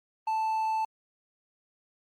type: tone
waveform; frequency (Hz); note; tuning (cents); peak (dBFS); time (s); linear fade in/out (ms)
triangle; 880; A5; 0; -24; 0.27-0.85; 5
effects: Opus 32 kbps